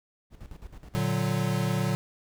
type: noise with tremolo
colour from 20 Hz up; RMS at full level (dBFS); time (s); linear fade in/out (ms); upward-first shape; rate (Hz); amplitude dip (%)
brown; -43; 0.3-1.05; 50; square; 9.4; 70
type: chord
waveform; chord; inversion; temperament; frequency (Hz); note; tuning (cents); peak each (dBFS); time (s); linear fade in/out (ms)
square; Bb augmented; none; equal; 116.54 / 146.83 / 185; Bb2 / D3 / F#3; 0 / 0 / 0; -30; 0.95-1.95; 0
effects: none